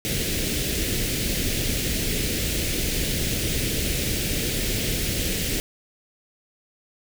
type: band-stop noise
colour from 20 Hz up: pink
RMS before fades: -25 dBFS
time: 0.05-5.6 s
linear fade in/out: 0 ms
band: 510 to 2000 Hz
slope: 24 dB/octave
effects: none